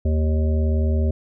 harmonic tone, 77.78 Hz, D#2, in tune, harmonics 1 / 3 / 5 / 7 / 8, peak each -17 / -27 / -31 / -34 / -35 dBFS, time 0.05-1.11 s, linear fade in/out 5 ms, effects none

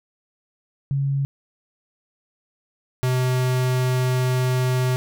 sine / square tone pair in turn, 138.59 / 127.51 Hz, C#3 / C3, 0 / -44 cents, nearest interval minor second, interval 144 cents, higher first, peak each -19 dBFS, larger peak neither, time 0.91-1.25 / 3.03-4.96 s, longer second, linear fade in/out 0 ms, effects none

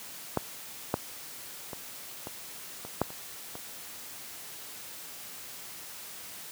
clicks, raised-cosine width 1 ms, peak -11 / -11 / -23 / -23 / -26 / -10 / -29 / -25 dBFS, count 8, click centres 0.373 / 0.941 / 1.732 / 2.271 / 2.85 / 3.016 / 3.104 / 3.554 s, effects white hiss -44 dBFS RMS until 6.51 s + high-pass 80 Hz 12 dB/octave

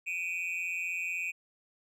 triangle tone with amplitude modulation, 2481 Hz, D#7, 6 cents flat, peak -26 dBFS, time 0.06-1.32 s, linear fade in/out 20 ms, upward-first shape sine, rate 176 Hz, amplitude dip 100%, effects none

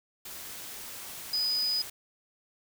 sine tone in noise, 4978 Hz, D#8, in tune, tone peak -26 dBFS, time 1.33-1.82 s, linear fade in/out 5 ms, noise white, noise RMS -42 dBFS, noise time 0.25-1.9 s, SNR +13 dB, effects none

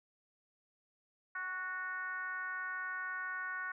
sine tone with frequency modulation, 1476 Hz, F#6, 5 cents flat, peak -37 dBFS, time 1.35-3.72 s, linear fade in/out 5 ms, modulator 362 Hz, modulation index 0.99, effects none

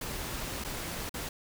pink noise with dropouts, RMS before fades -37 dBFS, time 0.01-1.29 s, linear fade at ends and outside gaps 5 ms, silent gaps 0.64-0.646 / 1.094-1.14 s, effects none

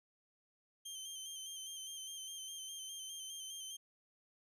20% pulse tone with vibrato, 3136 Hz, G7, in tune, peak -39 dBFS, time 0.85-3.77 s, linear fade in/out 10 ms, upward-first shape square, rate 4.9 Hz, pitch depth 30 cents each way, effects none

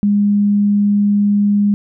sine tone, 204.4 Hz, G#3, 27 cents flat, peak -10 dBFS, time 0.03-1.74 s, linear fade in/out 0 ms, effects none

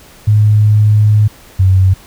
sine tone pair in turn, 105.9 / 94.35 Hz, G#2 / F#2, +34 / +34 cents, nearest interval major second, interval 200 cents, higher first, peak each -5 dBFS, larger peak neither, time 0.27-1.28 / 1.59-1.94 s, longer first, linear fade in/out 10 ms, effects pink hiss -40 dBFS RMS until 2.06 s

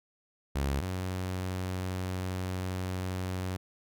sawtooth tone pair in turn, 69.3 / 92.5 Hz, C#2 / F#2, 0 / 0 cents, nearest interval perfect fourth, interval 500 cents, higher second, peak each -24 / -28 dBFS, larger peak first, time 0.55-0.81 / 0.81-3.57 s, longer second, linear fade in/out 10 ms, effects none

